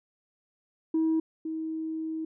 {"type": "tone pair in turn", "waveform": "sine", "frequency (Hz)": [320.8, 319.1], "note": ["E4", "D#4"], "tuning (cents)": [-47, 44], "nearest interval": "unison", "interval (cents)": 9, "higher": "first", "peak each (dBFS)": [-21, -30], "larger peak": "first", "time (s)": [[0.94, 1.2], [1.45, 2.25]], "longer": "second", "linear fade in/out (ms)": 5, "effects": ["tanh soft clip ceiling -20 dBFS"]}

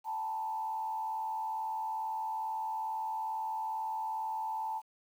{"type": "tone with frequency modulation", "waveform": "sine", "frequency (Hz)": 880, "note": "A5", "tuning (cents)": 0, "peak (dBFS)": -33, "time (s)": [0.04, 4.82], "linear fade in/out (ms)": 50, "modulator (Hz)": 82.3, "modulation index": 0.68, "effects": ["10-bit"]}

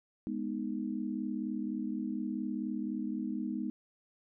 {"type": "chord", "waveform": "sine", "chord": "G# minor", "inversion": "none", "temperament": "equal", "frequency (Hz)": [207.7, 246.9, 311.1], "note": ["G#3", "B3", "D#4"], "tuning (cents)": [0, 0, 0], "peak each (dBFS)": [-37, -37, -38], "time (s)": [0.27, 3.7], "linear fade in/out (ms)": 0, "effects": []}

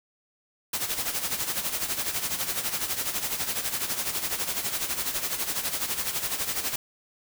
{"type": "noise with tremolo", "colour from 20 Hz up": "white", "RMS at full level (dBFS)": -27, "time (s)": [0.73, 6.76], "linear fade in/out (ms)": 5, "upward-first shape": "sine", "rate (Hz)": 12, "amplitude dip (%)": 65, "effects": []}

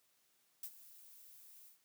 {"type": "noise with ADSR envelope", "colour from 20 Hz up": "violet", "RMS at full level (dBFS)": -43, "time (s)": [0.63, 1.79], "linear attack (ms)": 4, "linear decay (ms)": 63, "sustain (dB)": -16, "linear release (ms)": 130, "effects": ["white hiss -75 dBFS RMS until 1.84 s", "high-pass 100 Hz 12 dB/octave"]}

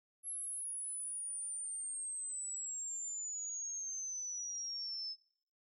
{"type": "exponential sweep", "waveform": "sine", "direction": "down", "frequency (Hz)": [11175, 5200], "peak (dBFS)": -39, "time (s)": [0.23, 5.16], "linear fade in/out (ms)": 50, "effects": ["noise-tail reverb RT60 0.7 s tail -25 dB re dry"]}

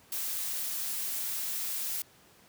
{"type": "noise", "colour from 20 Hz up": "blue", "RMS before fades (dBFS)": -34, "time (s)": [0.12, 2.02], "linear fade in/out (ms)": 2, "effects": ["pink hiss -59 dBFS RMS until 2.48 s", "high-pass 100 Hz 12 dB/octave"]}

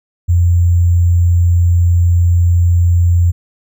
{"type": "tone with sample-and-hold", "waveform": "sine", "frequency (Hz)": 86.8, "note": "F2", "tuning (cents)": -10, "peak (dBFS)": -7, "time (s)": [0.28, 3.32], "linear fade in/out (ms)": 20, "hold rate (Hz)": 7350, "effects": []}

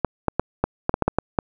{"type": "clicks", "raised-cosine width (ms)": 1, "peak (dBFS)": -4, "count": 10, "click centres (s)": [0.047, 0.283, 0.396, 0.64, 0.894, 0.941, 1.023, 1.08, 1.186, 1.388], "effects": []}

